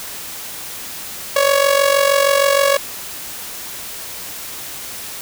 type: tone with amplitude modulation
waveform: sawtooth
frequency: 558 Hz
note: C#5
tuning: 11 cents sharp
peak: -5 dBFS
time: 1.36-2.77 s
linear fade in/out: 5 ms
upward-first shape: sine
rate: 46.4 Hz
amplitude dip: 70%
effects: white hiss -30 dBFS RMS until 5.21 s